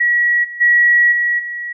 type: tone with level steps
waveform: sine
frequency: 1921 Hz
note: B6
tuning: 48 cents flat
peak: -11 / -26 / -8 / -13 / -22 dBFS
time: 0-1.73 s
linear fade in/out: 10 ms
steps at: 0.43 / 0.6 / 1.11 / 1.38 s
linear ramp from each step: 20 ms
effects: none